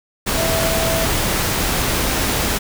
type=tone in noise; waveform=sine; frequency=656 Hz; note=E5; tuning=9 cents flat; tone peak=-21 dBFS; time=0.36-1.07 s; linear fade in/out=20 ms; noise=pink; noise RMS=-19 dBFS; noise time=0.26-2.59 s; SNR=-5 dB; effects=none